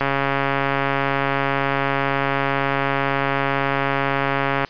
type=click train; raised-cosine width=0.5 ms; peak=-5 dBFS; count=641; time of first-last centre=0.01-4.648 s; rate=138 Hz; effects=white hiss -45 dBFS RMS until 4.69 s + resampled to 11025 Hz